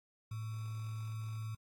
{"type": "tone with sample-and-hold", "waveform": "sine", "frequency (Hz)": 110, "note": "A2", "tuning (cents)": 0, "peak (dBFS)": -38, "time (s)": [0.31, 1.55], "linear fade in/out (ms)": 5, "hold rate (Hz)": 1225, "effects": ["AAC 64 kbps"]}